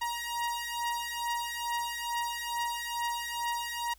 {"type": "beating tone pair", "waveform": "sawtooth", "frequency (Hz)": [945, 947.3], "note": ["A#5", "A#5"], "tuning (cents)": [23, 28], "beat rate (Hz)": 2.3, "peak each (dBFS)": -31, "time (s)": [0.01, 3.94], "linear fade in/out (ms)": 10, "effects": ["added 50 Hz sine -58 dBFS peak until 3.98 s", "white hiss -64 dBFS RMS until 3.98 s"]}